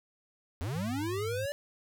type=linear sweep; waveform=square; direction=up; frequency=75.7 to 589 Hz; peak=-33 dBFS; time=0.61-1.52 s; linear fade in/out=0 ms
type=tone with vibrato; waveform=sine; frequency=102.7 Hz; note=G#2; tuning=19 cents flat; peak=-36 dBFS; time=0.75-1.46 s; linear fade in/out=5 ms; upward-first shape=triangle; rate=11 Hz; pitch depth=120 cents each way
effects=none